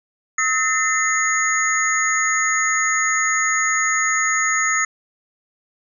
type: tone cluster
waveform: sine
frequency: 1285 / 1805 / 2053 / 6690 Hz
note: E6 / A6 / C7 / G#8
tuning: -45 / +44 / -33 / +12 cents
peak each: -22 dBFS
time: 0.38-4.85 s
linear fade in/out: 5 ms
effects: none